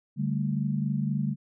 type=chord; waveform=sine; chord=D suspended fourth; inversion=none; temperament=equal with one note detuned; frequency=144.73 / 196 / 220 Hz; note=D3 / G3 / A3; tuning=-25 / 0 / 0 cents; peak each=-28 / -30 / -31 dBFS; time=0.16-1.36 s; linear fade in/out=50 ms; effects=none